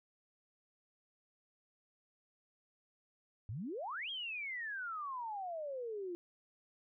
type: exponential two-way sweep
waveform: sine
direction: up then down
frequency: 94.2 to 3300 to 339.2 Hz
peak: -39 dBFS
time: 3.49-6.15 s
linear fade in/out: 0 ms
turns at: 4.1 s
effects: none